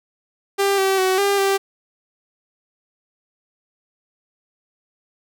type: tone with pitch steps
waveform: sawtooth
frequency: 396.4 / 385.4 / 375.4 / 400 / 392 Hz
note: G4 / G4 / F#4 / G4 / G4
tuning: +19 / -29 / +25 / +35 / 0 cents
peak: -12 dBFS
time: 0.58-1.58 s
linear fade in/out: 20 ms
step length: 200 ms
effects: none